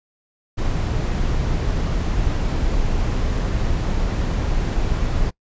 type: noise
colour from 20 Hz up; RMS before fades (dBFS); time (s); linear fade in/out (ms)
brown; -20; 0.57-5.31; 20
effects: noise-tail reverb RT60 0.1 s tail -23 dB re dry + resampled to 16000 Hz